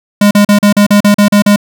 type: tone bursts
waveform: square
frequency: 205.1 Hz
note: G#3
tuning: 21 cents flat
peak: -4 dBFS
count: 10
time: 0.21-1.561 s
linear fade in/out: 5 ms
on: 100 ms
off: 39 ms
effects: none